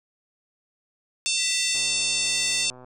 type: harmonic tone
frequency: 896 Hz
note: A5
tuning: 31 cents sharp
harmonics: 3 / 4 / 5 / 6 / 7 / 8 / 9 / 10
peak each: -28 / -29 / -30 / -31 / -31 / -32 / -33 / -33 dBFS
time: 1.26-2.7 s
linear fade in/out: 0 ms
type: tone with tremolo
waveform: square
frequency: 1975.5 Hz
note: B6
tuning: in tune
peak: -36 dBFS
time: 1.36-2.67 s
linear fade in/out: 50 ms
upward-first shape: sine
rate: 1.1 Hz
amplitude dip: 75%
type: click train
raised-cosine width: 1 ms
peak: -32 dBFS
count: 139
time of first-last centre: 1.75-2.845 s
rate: 126 Hz
effects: none